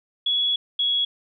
sine tone pair in turn, 3370 / 3345 Hz, G#7 / G#7, +25 / +12 cents, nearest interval unison, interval 13 cents, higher first, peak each -19 dBFS, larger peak neither, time 0.26-0.56 / 0.79-1.05 s, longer first, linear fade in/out 5 ms, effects none

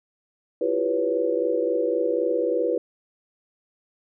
sine tone cluster, 333.9 / 357.4 / 396.7 / 492.9 / 557 Hz, E4 / F4 / G4 / B4 / C#5, +22 / +40 / +21 / -3 / +8 cents, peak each -28 / -31 / -29 / -23 / -29 dBFS, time 0.61-2.78 s, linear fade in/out 5 ms, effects none

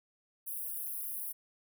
white high-pass noise, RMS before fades -39 dBFS, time 0.46-1.33 s, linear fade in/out 20 ms, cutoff 9700 Hz, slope 96 dB/octave, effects none

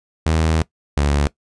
sawtooth tone pair in turn, 80 / 71.92 Hz, D#2 / D2, +49 / -36 cents, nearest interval major second, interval 185 cents, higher first, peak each -11 dBFS, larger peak neither, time 0.26-0.62 / 0.97-1.27 s, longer first, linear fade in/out 0 ms, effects noise-tail reverb RT60 0.1 s tail -20 dB re dry + resampled to 22050 Hz

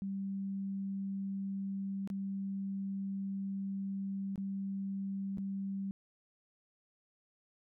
sine tone with dropouts, 195.5 Hz, G3, 4 cents flat, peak -35 dBFS, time 0.02-5.91 s, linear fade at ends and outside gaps 0 ms, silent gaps 2.075-2.101 / 4.358-4.378 / 5.373-5.383 s, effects none

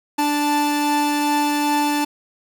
45% pulse tone pair together, 293.7 / 878.6 Hz, D4 / A5, 0 / -3 cents, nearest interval octave + perfect fifth, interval 1897 cents, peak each -20 dBFS, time 0.18-2.05 s, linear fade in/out 10 ms, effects none

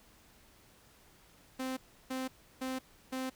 sawtooth tone bursts, 260.1 Hz, C4, 10 cents flat, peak -31 dBFS, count 4, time 1.59-3.3 s, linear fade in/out 10 ms, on 180 ms, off 330 ms, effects pink hiss -62 dBFS RMS until 3.35 s

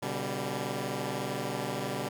10% pulse chord, G major, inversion first, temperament equal with one note detuned, 123.47 / 143.73 / 196 Hz, B2 / D3 / G3, 0 / -37 / 0 cents, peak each -28 dBFS, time 0.02-2.09 s, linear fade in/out 10 ms, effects none

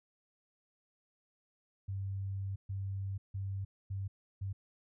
sine tone bursts at uneven times, 97.5 Hz, G2, 9 cents flat, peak -35 dBFS, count 5, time 1.88-2.56 / 2.69-3.18 / 3.34-3.65 / 3.9-4.08 / 4.41-4.53 s, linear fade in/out 10 ms, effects none

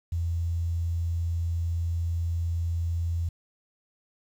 sine tone with quantisation, 84.4 Hz, E2, 41 cents sharp, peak -25 dBFS, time 0.12-3.29 s, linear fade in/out 5 ms, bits 9, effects none

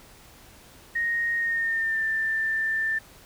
sine tone with pitch glide, 1864.7 to 1780.5 Hz, A#6 to A6, 0 to +20 cents, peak -23 dBFS, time 0.95-2.99 s, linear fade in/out 10 ms, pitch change -80 cents, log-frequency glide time 1.37-2.04 s, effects pink hiss -51 dBFS RMS until 3.25 s

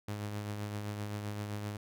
sawtooth tone with tremolo, 104 Hz, G#2, 3 cents sharp, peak -31 dBFS, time 0.08-1.77 s, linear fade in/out 5 ms, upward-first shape triangle, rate 7.7 Hz, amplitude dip 40%, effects none

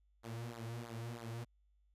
sawtooth tone with flanger, 116.54 Hz, A#2, in tune, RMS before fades -45 dBFS, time 0.23-1.45 s, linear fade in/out 20 ms, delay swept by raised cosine 0.34 to 4.94 ms, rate 3.1 Hz, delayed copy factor -0.85, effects added 50 Hz sine -69 dBFS peak until 1.94 s + resampled to 32000 Hz

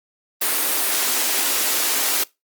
white high-pass noise, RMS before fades -20 dBFS, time 0.41-2.24 s, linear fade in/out 10 ms, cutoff 240 Hz, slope 96 dB/octave, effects noise-tail reverb RT60 0.2 s tail -22 dB re dry + Opus 32 kbps

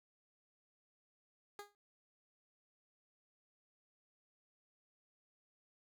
15% pulse tone with exponential decay, 409.5 Hz, G#4, 24 cents flat, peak -37 dBFS, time 1.59-1.75 s, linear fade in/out 1 ms, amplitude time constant 33 ms, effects none

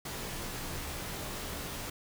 pink noise with comb filter, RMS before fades -39 dBFS, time 0.05-1.9 s, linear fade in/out 5 ms, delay 19 ms, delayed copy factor -0.65, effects none

